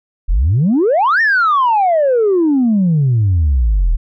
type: exponential two-way sweep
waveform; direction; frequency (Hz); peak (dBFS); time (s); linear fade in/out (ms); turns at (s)
sine; up then down; 36.71 to 1864.7 to 36.71; -8; 0.28-3.97; 20; 1.21
effects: tanh soft clip ceiling -7 dBFS